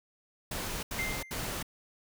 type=noise bursts; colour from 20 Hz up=pink; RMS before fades=-36 dBFS; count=3; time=0.51-1.628 s; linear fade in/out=5 ms; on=320 ms; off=79 ms
type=tone with exponential decay; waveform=triangle; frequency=2093 Hz; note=C7; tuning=in tune; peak=-28 dBFS; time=0.99-1.59 s; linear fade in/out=0 ms; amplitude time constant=130 ms
effects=none